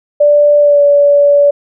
sine tone with pitch glide, 586 to 574.3 Hz, D5 to D5, -4 to -39 cents, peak -4 dBFS, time 0.2-1.51 s, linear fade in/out 10 ms, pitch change -35 cents, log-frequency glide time 0.59-0.82 s, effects none

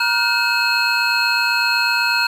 triangle tone cluster, 950 / 1418 / 1526 / 2585 / 4256 Hz, A#5 / F6 / G6 / E7 / C8, +33 / +26 / -47 / -34 / +29 cents, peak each -21 / -19 / -22 / -19 / -20 dBFS, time 0-2.27 s, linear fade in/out 5 ms, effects resampled to 32000 Hz + 7-bit

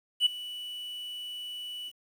triangle tone with ADSR envelope, 2960 Hz, F#7, in tune, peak -15 dBFS, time 0.2-1.92 s, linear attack 60 ms, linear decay 9 ms, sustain -20 dB, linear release 47 ms, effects tanh soft clip ceiling -15 dBFS + 9-bit

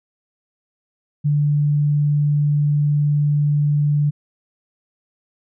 sine tone, 146.83 Hz, D3, in tune, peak -14 dBFS, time 1.24-4.11 s, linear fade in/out 20 ms, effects none

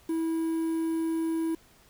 triangle tone with quantisation, 325.8 Hz, E4, 20 cents flat, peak -24 dBFS, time 0.09-1.55 s, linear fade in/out 5 ms, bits 8, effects pink hiss -59 dBFS RMS until 1.89 s

